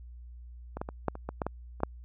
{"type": "clicks", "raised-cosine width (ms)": 1, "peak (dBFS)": [-22, -19, -23, -13, -27, -20, -16, -17, -29, -11], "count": 10, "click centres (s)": [0.77, 0.815, 0.889, 1.083, 1.154, 1.29, 1.418, 1.466, 1.804, 1.834], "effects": ["added 60 Hz sine -44 dBFS peak until 2.04 s"]}